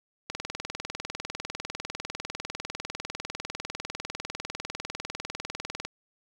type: click train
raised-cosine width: 0.2 ms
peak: -16 dBFS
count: 112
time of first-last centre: 0.3-5.85 s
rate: 20 Hz
effects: none